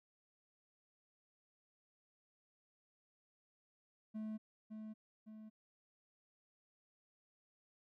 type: tone with echo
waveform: triangle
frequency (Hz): 216.7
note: A3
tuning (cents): -26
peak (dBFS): -39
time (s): 4.14-4.38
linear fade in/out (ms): 20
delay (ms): 560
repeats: 2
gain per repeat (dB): -5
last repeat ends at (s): 5.5
effects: none